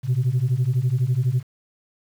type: beating tone pair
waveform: sine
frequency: 119.8 / 131.8 Hz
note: A#2 / C3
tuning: +48 / +13 cents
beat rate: 12 Hz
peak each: -20 / -19 dBFS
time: 0.03-1.43 s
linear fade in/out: 50 ms
effects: tanh soft clip ceiling -14 dBFS + 8-bit